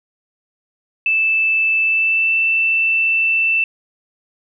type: tone with pitch glide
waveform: sine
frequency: 2637 to 2663 Hz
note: E7 to E7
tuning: 0 to +17 cents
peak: -13 dBFS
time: 1.06-3.64 s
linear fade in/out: 2 ms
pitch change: +17 cents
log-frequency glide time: 1.82-2.35 s
effects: none